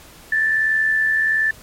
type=tone with amplitude modulation; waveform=sine; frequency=1760 Hz; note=A6; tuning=in tune; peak=-13 dBFS; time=0.32-1.51 s; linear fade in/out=5 ms; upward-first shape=sine; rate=81.2 Hz; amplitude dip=40%; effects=pink hiss -44 dBFS RMS until 1.62 s + MP3 64 kbps